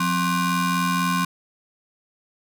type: ring-modulated tone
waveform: 35% pulse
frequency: 440 Hz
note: A4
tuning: in tune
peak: -15 dBFS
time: 0-1.25 s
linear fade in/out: 5 ms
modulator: 618 Hz
effects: none